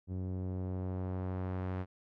sawtooth tone with low-pass filter sweep, 92.6 Hz, F#2, 2 cents sharp, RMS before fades -37 dBFS, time 0.07-1.86 s, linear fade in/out 50 ms, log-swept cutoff 320 to 1800 Hz, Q 0.75, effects none

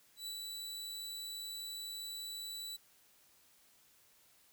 sawtooth tone with ADSR envelope, 3951 Hz, B7, in tune, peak -37 dBFS, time 0.16-2.77 s, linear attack 110 ms, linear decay 76 ms, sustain -2 dB, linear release 16 ms, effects white hiss -67 dBFS RMS until 4.52 s

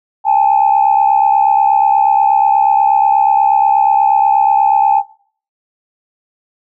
sine tone pair together, 803.7 / 872 Hz, G5 / A5, +43 / -16 cents, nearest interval minor second, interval 141 cents, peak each -10 dBFS, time 0.24-5.03 s, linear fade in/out 50 ms, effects noise-tail reverb RT60 0.5 s tail -19 dB re dry + tanh soft clip ceiling -1 dBFS

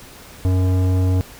sine tone with tanh clipping, 92.5 Hz, F#2, in tune, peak -16 dBFS, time 0.45-1.21 s, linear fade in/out 0 ms, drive 15 dB, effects pink hiss -41 dBFS RMS until 1.39 s

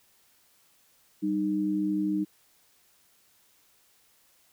sine tone pair together, 194.4 / 307.4 Hz, G3 / D#4, -14 / -21 cents, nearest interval minor sixth, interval 793 cents, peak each -30 / -26 dBFS, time 1.22-2.25 s, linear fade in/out 20 ms, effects white hiss -64 dBFS RMS until 4.52 s

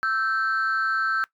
sine tone pair together, 1324.7 / 1556 Hz, E6 / G6, +8 / -13 cents, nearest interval minor third, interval 279 cents, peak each -22 dBFS, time 0.03-1.24 s, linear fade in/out 0 ms, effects noise-tail reverb RT60 0.1 s tail -21 dB re dry + tanh soft clip ceiling -18 dBFS

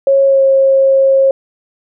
sine tone with pitch glide, 547 to 539.5 Hz, C#5 to C#5, -23 to -47 cents, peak -6 dBFS, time 0.07-1.31 s, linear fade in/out 2 ms, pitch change -24 cents, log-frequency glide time 0.26-0.42 s, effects none

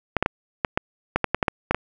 clicks, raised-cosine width 0.5 ms, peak -4 dBFS, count 12, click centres 0.167 / 0.226 / 0.261 / 0.648 / 0.775 / 1.16 / 1.243 / 1.346 / 1.428 / 1.482 / 1.71 / 1.746 s, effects none

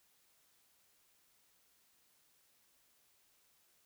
silence, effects white hiss -72 dBFS RMS until 3.85 s

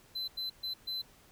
triangle tone bursts at uneven times, 4050 Hz, B7, 43 cents sharp, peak -33 dBFS, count 4, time 0.15-0.28 / 0.37-0.5 / 0.63-0.74 / 0.87-1.02 s, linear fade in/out 10 ms, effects pink hiss -61 dBFS RMS until 1.31 s

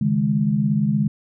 sine chord, C# suspended second, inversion none, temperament equal, 138.59 / 155.56 / 207.7 Hz, C#3 / D#3 / G#3, 0 / 0 / 0 cents, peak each -23 / -22 / -19 dBFS, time 0.01-1.08 s, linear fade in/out 5 ms, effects none

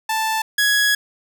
sawtooth tone pair in turn, 881 / 1671.3 Hz, A5 / G#6, +2 / +10 cents, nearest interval major seventh, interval 1108 cents, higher second, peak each -15 / -11 dBFS, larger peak second, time 0.09-0.42 / 0.58-0.95 s, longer second, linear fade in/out 5 ms, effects none

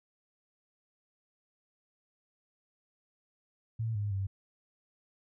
sine tone with pitch steps, 112.9 / 103.1 / 97.3 Hz, A2 / G#2 / G2, +45 / -12 / -12 cents, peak -30 dBFS, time 3.79-4.27 s, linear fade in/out 10 ms, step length 160 ms, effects none

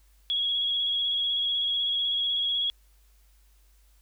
sine tone with vibrato, 3322 Hz, G#7, in tune, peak -24 dBFS, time 0.3-2.7 s, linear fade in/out 0 ms, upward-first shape square, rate 16 Hz, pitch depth 18 cents each way, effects added 50 Hz sine -57 dBFS peak until 4.01 s + white hiss -67 dBFS RMS until 4.01 s

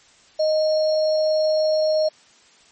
sine tone with sample-and-hold, 622 Hz, D#5, 1 cent flat, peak -16 dBFS, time 0.39-2.09 s, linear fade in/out 10 ms, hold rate 4900 Hz, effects white hiss -53 dBFS RMS until 2.71 s + MP3 32 kbps

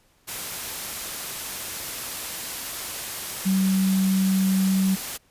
sine tone in noise, 190.8 Hz, G3, 47 cents flat, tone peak -18 dBFS, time 3.45-4.96 s, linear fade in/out 20 ms, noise white, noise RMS -32 dBFS, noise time 0.27-5.18 s, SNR +11 dB, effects pink hiss -62 dBFS RMS until 5.3 s + resampled to 32000 Hz

